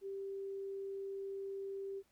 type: tone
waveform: sine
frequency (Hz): 392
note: G4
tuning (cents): 0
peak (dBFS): -40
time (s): 0.01-2.03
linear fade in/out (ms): 50
effects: pink hiss -75 dBFS RMS until 2.11 s